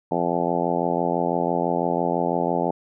harmonic tone, 86 Hz, F2, 26 cents flat, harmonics 2 / 3 / 4 / 5 / 6 / 7 / 8 / 9 / 10, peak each -29 / -29 / -29 / -29 / -29 / -29 / -29 / -29 / -29 dBFS, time 0.11-2.71 s, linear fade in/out 5 ms, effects none

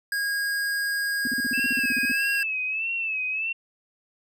square tone, 1635 Hz, G#6, 28 cents flat, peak -25 dBFS, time 0.12-2.43 s, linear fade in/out 2 ms
sine tone bursts, 250 Hz, B3, 21 cents sharp, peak -27 dBFS, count 14, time 1.25-2.118 s, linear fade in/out 2 ms, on 23 ms, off 42 ms
sine tone with vibrato, 2618 Hz, E7, 13 cents flat, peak -25 dBFS, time 1.53-3.53 s, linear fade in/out 10 ms, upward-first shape sine, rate 1.6 Hz, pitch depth 75 cents each way
effects none

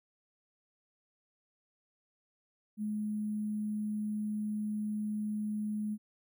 sine tone with sample-and-hold, 211.3 Hz, G#3, 30 cents sharp, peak -32 dBFS, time 2.77-5.98 s, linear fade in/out 50 ms, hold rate 11025 Hz, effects none

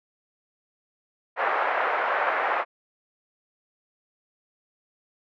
pink band-pass noise, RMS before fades -25 dBFS, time 1.36-2.65 s, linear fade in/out 50 ms, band 570 to 1900 Hz, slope 24 dB/octave, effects none

